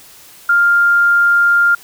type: tone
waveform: sine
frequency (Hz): 1400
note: F6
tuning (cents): +4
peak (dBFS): -8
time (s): 0.49-1.75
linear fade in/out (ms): 5
effects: white hiss -41 dBFS RMS until 1.83 s